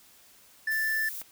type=tone; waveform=triangle; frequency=1760 Hz; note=A6; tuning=in tune; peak=-24 dBFS; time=0.67-1.09 s; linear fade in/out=5 ms
type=noise; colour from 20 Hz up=violet; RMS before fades=-38 dBFS; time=0.7-1.23 s; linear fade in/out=20 ms
type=click; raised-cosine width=0.3 ms; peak=-28 dBFS; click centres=1.216 s
effects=white hiss -57 dBFS RMS until 1.31 s